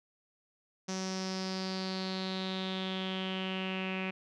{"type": "tone with low-pass filter sweep", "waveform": "sawtooth", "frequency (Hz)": 188.4, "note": "F#3", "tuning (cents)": 32, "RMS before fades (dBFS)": -36, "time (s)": [0.88, 4.11], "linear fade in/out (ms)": 10, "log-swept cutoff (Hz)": [5900, 2500], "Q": 6.2, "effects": []}